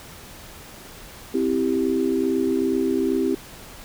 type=chord; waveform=sine; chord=C major; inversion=none; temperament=equal; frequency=261.6 / 329.6 / 392 Hz; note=C4 / E4 / G4; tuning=0 / 0 / 0 cents; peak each=-23 / -24 / -23 dBFS; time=1.34-3.35 s; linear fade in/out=5 ms; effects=pink hiss -42 dBFS RMS until 3.84 s